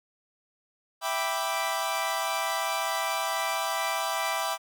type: chord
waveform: sawtooth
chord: E minor seventh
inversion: none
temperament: equal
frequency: 659.3 / 784 / 987.8 / 1174.7 Hz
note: E5 / G5 / B5 / D6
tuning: 0 / 0 / 0 / 0 cents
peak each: -29 dBFS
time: 1.01-4.58 s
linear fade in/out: 50 ms
effects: none